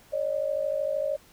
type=tone pair together; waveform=sine; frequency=554.4 / 607.5 Hz; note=C#5 / D#5; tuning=0 / -42 cents; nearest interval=major second; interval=158 cents; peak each=-28 dBFS; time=0.12-1.17 s; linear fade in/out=20 ms; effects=pink hiss -56 dBFS RMS until 1.32 s